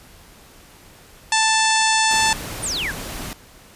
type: harmonic tone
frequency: 882 Hz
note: A5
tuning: 4 cents sharp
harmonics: 1 / 2 / 3 / 4 / 5 / 6 / 7 / 8 / 9 / 10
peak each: -19 / -22 / -24 / -25 / -26 / -27 / -27 / -28 / -29 / -29 dBFS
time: 1.32-2.33 s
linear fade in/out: 2 ms
type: noise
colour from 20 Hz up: pink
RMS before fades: -31 dBFS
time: 2.11-3.33 s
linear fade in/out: 0 ms
type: exponential sweep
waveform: sine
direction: down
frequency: 10100 to 1446 Hz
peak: -22 dBFS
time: 2.62-2.92 s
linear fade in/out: 20 ms
effects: pink hiss -47 dBFS RMS until 3.75 s + resampled to 32000 Hz